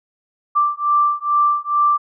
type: beating tone pair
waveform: sine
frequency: 1174.7 / 1177 Hz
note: D6 / D6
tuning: 0 / +3 cents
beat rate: 2.3 Hz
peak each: -17 dBFS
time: 0.55-1.98 s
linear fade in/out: 20 ms
effects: none